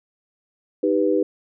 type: chord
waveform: sine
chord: Eb augmented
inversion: none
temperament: equal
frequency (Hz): 311.1 / 392 / 493.9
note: Eb4 / G4 / B4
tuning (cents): 0 / 0 / 0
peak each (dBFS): -21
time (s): 0.83-1.23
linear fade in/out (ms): 5
effects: none